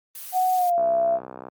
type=noise; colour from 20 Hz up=blue; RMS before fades=-37 dBFS; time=0.15-0.7 s; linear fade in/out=2 ms
type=tone with pitch glide; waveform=sine; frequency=740 to 674.7 Hz; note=F#5 to E5; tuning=0 to +40 cents; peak=-18 dBFS; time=0.32-1.2 s; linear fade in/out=50 ms; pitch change=-160 cents; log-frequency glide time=0.55-0.82 s
type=click train; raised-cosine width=1 ms; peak=-22 dBFS; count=46; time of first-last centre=0.78-1.484 s; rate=63.9 Hz
effects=high-pass 200 Hz 12 dB/octave + Opus 32 kbps